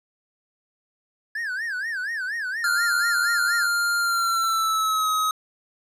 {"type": "tone with vibrato", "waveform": "triangle", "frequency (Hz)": 1661.2, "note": "G#6", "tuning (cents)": 0, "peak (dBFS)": -24, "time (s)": [1.35, 3.67], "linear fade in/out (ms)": 5, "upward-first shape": "sine", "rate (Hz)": 4.2, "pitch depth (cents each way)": 210}
{"type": "tone with pitch glide", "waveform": "square", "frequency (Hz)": [1400, 1269.1], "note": ["F6", "D#6"], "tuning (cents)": [4, 34], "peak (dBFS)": -21, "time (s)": [2.64, 5.31], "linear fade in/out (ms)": 2, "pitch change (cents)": -170, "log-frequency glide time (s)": [3.99, 5.09]}
{"effects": ["resampled to 32000 Hz"]}